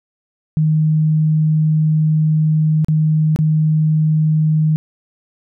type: tone with dropouts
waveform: sine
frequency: 155.56 Hz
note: D#3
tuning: in tune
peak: -11 dBFS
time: 0.57-4.76 s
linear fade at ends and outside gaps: 0 ms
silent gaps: 2.846-2.884 / 3.361-3.389 s
effects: none